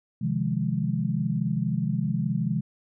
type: chord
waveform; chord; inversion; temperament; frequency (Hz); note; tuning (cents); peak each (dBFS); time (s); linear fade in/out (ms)
sine; F minor seventh; second; equal; 130.81 / 155.56 / 174.61 / 207.7; C3 / Eb3 / F3 / Ab3; 0 / 0 / 0 / 0; -29; 0.21-2.61; 10
effects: none